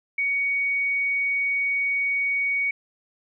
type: tone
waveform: sine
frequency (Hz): 2240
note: C#7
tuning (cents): +18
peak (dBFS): -21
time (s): 0.18-2.71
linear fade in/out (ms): 5
effects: none